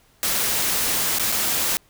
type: noise with dropouts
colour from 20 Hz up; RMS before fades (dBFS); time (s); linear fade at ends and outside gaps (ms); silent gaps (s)
white; -22; 0.23-1.77; 0; 1.185-1.196 / 1.318-1.323
effects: pink hiss -58 dBFS RMS until 1.89 s